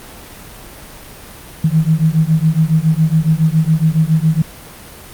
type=beating tone pair; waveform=sine; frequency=155.56 / 162.76 Hz; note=D#3 / E3; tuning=0 / -22 cents; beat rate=7.2 Hz; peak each=-13 dBFS; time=1.64-4.42 s; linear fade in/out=5 ms; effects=pink hiss -35 dBFS RMS until 5.13 s + Opus 32 kbps